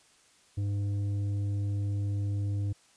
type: tone with tanh clipping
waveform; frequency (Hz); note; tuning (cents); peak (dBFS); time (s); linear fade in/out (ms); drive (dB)
sine; 100.8; G2; +49; -29; 0.57-2.73; 10; 7
effects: white hiss -62 dBFS RMS until 2.96 s + resampled to 22050 Hz